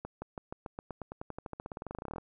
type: accelerating click train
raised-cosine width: 1 ms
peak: -25 dBFS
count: 30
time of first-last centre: 0.05-2.183 s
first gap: 170 ms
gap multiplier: 0.93
effects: none